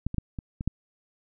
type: clicks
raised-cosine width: 5 ms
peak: -15 / -20 / -13 / -21 / -20 / -12 dBFS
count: 6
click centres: 0.066 / 0.144 / 0.183 / 0.388 / 0.609 / 0.676 s
effects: none